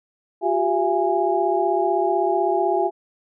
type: tone cluster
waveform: sine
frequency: 356.8 / 392.7 / 677 / 827 Hz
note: F4 / G4 / E5 / G#5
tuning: +37 / +3 / +46 / -8 cents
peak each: -23 dBFS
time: 0.41-2.91 s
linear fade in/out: 50 ms
effects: none